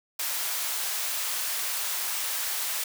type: high-pass noise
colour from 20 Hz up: white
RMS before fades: -30 dBFS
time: 0.19-2.84 s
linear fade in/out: 5 ms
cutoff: 740 Hz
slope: 12 dB/octave
effects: none